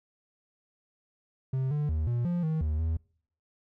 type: tone with pitch steps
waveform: triangle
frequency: 131.7 / 148.2 / 78.1 / 119.9 / 174.7 / 158.1 / 76.7 / 80.8 Hz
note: C3 / D3 / D#2 / A#2 / F3 / D#3 / D#2 / E2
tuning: +12 / +16 / +7 / +49 / +1 / +28 / -24 / -34 cents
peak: -24 dBFS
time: 1.53-2.97 s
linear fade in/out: 5 ms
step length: 180 ms
effects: noise-tail reverb RT60 0.6 s tail -26 dB re dry